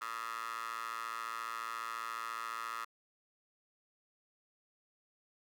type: tone with high-pass filter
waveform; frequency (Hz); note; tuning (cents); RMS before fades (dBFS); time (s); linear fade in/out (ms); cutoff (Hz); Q
15% pulse; 114.4; A#2; -32; -41; 0.01-2.85; 10; 1300; 5.6
effects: none